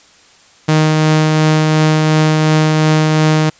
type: tone with tremolo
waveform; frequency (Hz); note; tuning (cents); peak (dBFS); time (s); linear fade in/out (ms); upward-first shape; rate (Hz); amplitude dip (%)
sawtooth; 155.56; D#3; 0; -4; 0.68-3.5; 10; triangle; 2.8; 25
effects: white hiss -46 dBFS RMS until 3.59 s + resampled to 16000 Hz